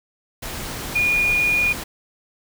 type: tone in noise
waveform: sine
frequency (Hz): 2440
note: D#7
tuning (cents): -34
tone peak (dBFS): -16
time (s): 0.95-1.73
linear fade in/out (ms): 10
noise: pink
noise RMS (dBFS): -30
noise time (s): 0.42-1.84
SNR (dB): +11
effects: none